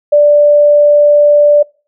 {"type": "tone", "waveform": "sine", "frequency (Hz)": 587.3, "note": "D5", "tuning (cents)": 0, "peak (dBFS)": -3, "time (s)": [0.12, 1.63], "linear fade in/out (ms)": 10, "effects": ["noise-tail reverb RT60 0.4 s tail -26 dB re dry"]}